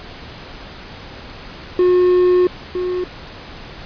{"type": "tone pair in turn", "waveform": "triangle", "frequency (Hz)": [361, 362.4], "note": ["F#4", "F#4"], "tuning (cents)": [-43, -36], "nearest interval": "unison", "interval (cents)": 7, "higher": "second", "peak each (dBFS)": [-8, -16], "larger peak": "first", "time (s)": [[1.79, 2.47], [2.75, 3.04]], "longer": "first", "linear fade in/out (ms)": 2, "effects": ["pink hiss -35 dBFS RMS until 3.85 s", "resampled to 11025 Hz"]}